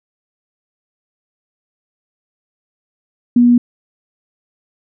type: tone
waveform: sine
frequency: 241.8 Hz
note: B3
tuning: 36 cents flat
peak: -6 dBFS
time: 3.36-3.58 s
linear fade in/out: 5 ms
effects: none